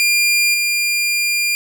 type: tone with level steps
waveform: sawtooth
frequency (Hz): 2400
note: D7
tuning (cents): +37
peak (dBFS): -9 / -12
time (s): 0-1.55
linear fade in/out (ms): 0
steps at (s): 0.54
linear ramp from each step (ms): 2
effects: none